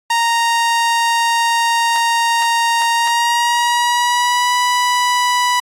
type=tone with pitch glide; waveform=sawtooth; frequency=930 to 985.3 Hz; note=A#5 to B5; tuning=-4 to -4 cents; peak=-9 dBFS; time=0.1-5.6 s; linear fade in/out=5 ms; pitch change=+100 cents; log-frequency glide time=2.92-4.55 s; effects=low-pass 10000 Hz 12 dB/octave + AAC 64 kbps